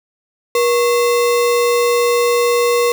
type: tone with sample-and-hold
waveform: sine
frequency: 478.9 Hz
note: A#4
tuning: 47 cents sharp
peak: -11 dBFS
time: 0.55-2.92 s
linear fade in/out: 2 ms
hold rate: 1575 Hz
effects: none